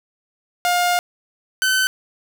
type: tone pair in turn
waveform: sawtooth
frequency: 709 / 1523.7 Hz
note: F5 / G6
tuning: +26 / -50 cents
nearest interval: octave + minor second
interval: 1324 cents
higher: second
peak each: -12 dBFS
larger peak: neither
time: 0.65-0.99 / 1.62-1.87 s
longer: first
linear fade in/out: 0 ms
effects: none